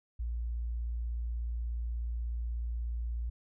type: tone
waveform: sine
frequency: 58.27 Hz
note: A#1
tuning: in tune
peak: -32 dBFS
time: 0.19-3.3 s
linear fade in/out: 10 ms
effects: none